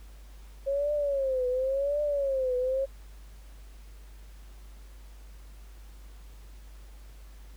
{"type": "tone with vibrato", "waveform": "sine", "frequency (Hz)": 544, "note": "C#5", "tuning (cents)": -33, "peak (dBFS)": -25, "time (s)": [0.66, 2.86], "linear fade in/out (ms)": 20, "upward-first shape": "triangle", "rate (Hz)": 0.92, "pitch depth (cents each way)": 160, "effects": ["added 50 Hz sine -45 dBFS peak until 7.56 s", "pink hiss -59 dBFS RMS until 7.56 s"]}